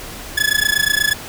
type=tone with amplitude modulation; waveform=sawtooth; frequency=1710 Hz; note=A6; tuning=50 cents flat; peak=-7 dBFS; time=0.37-1.14 s; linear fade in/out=10 ms; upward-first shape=sine; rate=28.3 Hz; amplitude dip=95%; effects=pink hiss -32 dBFS RMS until 1.28 s